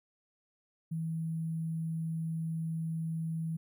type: tone with sample-and-hold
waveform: sine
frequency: 162.3 Hz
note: E3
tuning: 27 cents flat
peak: -32 dBFS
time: 0.91-3.57 s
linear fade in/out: 10 ms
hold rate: 11025 Hz
effects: none